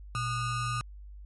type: ring-modulated tone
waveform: square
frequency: 673 Hz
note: E5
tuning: 36 cents sharp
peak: -27 dBFS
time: 0.15-0.81 s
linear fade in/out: 0 ms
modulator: 553 Hz
effects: added 50 Hz sine -43 dBFS peak until 1.25 s + MP3 48 kbps